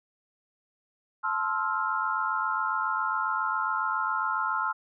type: chord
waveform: sine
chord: F major seventh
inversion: first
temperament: just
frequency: 873.1 / 1047.7 / 1309.6 / 1396.9 Hz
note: A5 / C6 / E6 / F6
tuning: -14 / +2 / -12 / 0 cents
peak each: -33 / -31 / -31 / -30 dBFS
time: 1.23-4.73 s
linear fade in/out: 20 ms
effects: none